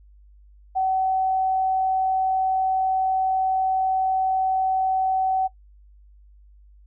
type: tone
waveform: sine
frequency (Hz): 758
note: F#5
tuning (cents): +42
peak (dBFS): -19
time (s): 0.75-5.48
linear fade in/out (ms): 20
effects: noise-tail reverb RT60 0.1 s tail -18 dB re dry + added 50 Hz sine -48 dBFS peak until 6.86 s